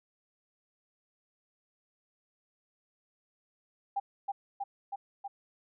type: tone with echo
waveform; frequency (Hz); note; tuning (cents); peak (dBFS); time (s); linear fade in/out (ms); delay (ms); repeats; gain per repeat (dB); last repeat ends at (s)
sine; 798; G5; +31; -28; 3.96-4; 10; 320; 4; -2; 5.28
effects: none